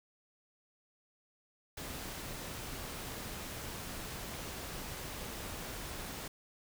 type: noise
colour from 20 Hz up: pink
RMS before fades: -43 dBFS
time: 1.77-6.28 s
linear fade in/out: 5 ms
effects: none